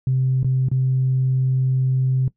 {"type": "tone with dropouts", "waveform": "sine", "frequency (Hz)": 130.4, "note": "C3", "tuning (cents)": -5, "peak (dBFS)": -15, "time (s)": [0.07, 2.28], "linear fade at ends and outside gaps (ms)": 2, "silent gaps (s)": [[0.431, 0.445], [0.686, 0.715]], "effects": ["noise-tail reverb RT60 0.1 s tail -19 dB re dry", "tanh soft clip ceiling -11 dBFS"]}